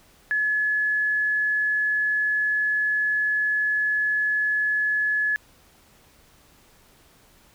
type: tone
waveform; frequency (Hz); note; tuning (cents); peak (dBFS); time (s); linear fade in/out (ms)
sine; 1706; G#6; +46; -20; 0.31-5.36; 0
effects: pink hiss -56 dBFS RMS until 7.54 s